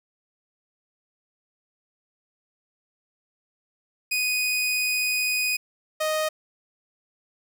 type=tone pair in turn; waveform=sawtooth; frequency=2489 / 622.2 Hz; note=D#7 / D#5; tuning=0 / 0 cents; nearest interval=2 octaves; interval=2400 cents; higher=first; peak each=-19 dBFS; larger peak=neither; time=4.11-5.57 / 6-6.29 s; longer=first; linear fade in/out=10 ms; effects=none